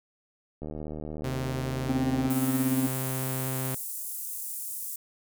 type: click train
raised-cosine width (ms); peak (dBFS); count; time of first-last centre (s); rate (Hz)
2; -24; 128; 0.62-2.28; 76.5
type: tone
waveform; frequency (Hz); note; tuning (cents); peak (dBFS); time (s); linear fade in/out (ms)
sawtooth; 130.81; C3; 0; -26; 1.24-3.75; 5
type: tone with tremolo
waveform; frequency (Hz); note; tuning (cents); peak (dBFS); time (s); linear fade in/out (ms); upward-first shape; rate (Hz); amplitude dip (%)
triangle; 261.9; C4; +2; -19; 1.89-2.87; 5; sine; 17; 60
type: high-pass noise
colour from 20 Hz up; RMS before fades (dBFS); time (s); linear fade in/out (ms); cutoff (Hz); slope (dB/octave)
pink; -36; 2.3-4.96; 5; 8700; 24
effects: none